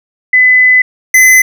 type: tone pair in turn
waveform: sine / square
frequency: 2010 / 2030 Hz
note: B6 / B6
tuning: +30 / +47 cents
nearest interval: unison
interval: 17 cents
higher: second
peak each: -3 dBFS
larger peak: neither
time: 0.33-0.82 / 1.14-1.42 s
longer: first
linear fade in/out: 5 ms
effects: none